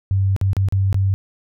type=tone with dropouts; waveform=sine; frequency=97 Hz; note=G2; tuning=18 cents flat; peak=-14 dBFS; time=0.11-1.14 s; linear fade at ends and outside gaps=0 ms; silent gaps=0.364-0.413 / 0.532-0.567 / 0.686-0.724 / 0.928-0.944 s; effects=none